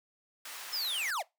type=high-pass noise; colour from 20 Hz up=pink; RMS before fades=-44 dBFS; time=0.45-1.11 s; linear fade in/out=5 ms; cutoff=1100 Hz; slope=12 dB/octave
type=linear sweep; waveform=square; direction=down; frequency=5370 to 510 Hz; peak=-32 dBFS; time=0.72-1.23 s; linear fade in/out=20 ms
effects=noise-tail reverb RT60 0.2 s tail -21 dB re dry